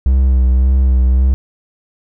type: tone with vibrato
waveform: triangle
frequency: 64.4 Hz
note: C2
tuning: 27 cents flat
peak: -6 dBFS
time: 0.06-1.34 s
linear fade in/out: 0 ms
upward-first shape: sine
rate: 1.8 Hz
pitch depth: 36 cents each way
effects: none